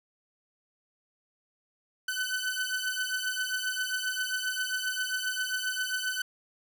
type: beating tone pair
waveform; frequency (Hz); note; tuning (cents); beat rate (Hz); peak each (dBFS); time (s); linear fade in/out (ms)
sawtooth; 1506 / 1513.5; F#6 / F#6; +30 / +39; 7.5; -29; 2.08-6.22; 5
effects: none